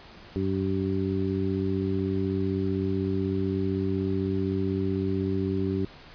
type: harmonic tone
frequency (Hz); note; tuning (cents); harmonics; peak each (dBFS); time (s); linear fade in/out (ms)
95.9; G2; -37; 1 / 2 / 3 / 4; -30 / -30 / -30 / -30; 0.36-5.85; 0
effects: pink hiss -48 dBFS RMS until 6.14 s + resampled to 11025 Hz